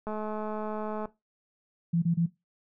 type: click train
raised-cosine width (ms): 1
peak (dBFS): -22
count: 212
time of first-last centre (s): 0.07-1.056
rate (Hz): 214
type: tone bursts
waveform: sine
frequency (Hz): 169.3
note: E3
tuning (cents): +46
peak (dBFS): -22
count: 3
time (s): 1.93-2.263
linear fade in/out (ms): 10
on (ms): 93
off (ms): 27
effects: noise-tail reverb RT60 0.2 s tail -17 dB re dry